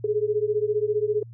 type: beating tone pair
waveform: sine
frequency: 414.2 / 429.2 Hz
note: G#4 / A4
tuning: -5 / -43 cents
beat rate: 15 Hz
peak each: -24 dBFS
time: 0.04-1.23 s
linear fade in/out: 5 ms
effects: added 116 Hz sine -40 dBFS peak until 1.33 s